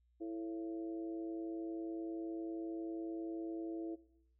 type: harmonic tone with a mistuned harmonic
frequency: 110 Hz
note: A2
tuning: in tune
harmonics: 3 / 4 / 5 / 6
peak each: -40 / -50 / -54 / -55 dBFS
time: 0.2-3.96 s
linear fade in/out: 20 ms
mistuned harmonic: 6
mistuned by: +47 cents
effects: noise-tail reverb RT60 0.7 s tail -17 dB re dry + added 60 Hz sine -70 dBFS peak until 4.39 s